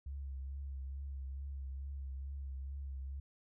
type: tone with vibrato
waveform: sine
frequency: 68.1 Hz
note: C#2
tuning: 30 cents flat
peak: -40 dBFS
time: 0.06-3.2 s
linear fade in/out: 5 ms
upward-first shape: triangle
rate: 2.3 Hz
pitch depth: 47 cents each way
effects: none